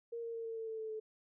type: tone with pitch steps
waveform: sine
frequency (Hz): 466.2 / 461.6 / 457.1 / 452.7 / 448.2 / 443.9 / 439.5 / 435.2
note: A#4 / A#4 / A#4 / A4 / A4 / A4 / A4 / A4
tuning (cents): 0 / -17 / -34 / +49 / +32 / +15 / -2 / -19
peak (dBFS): -39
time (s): 0.12-1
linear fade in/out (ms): 10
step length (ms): 110
effects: none